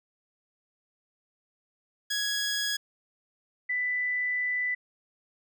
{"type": "tone pair in turn", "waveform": ["15% pulse", "sine"], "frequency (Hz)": [1667, 1988.7], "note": ["G#6", "B6"], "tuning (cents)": [6, 12], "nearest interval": "minor third", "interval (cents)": 306, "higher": "second", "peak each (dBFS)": [-21, -26], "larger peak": "first", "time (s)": [[2.1, 2.77], [3.69, 4.75]], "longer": "second", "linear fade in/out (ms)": 10, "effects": []}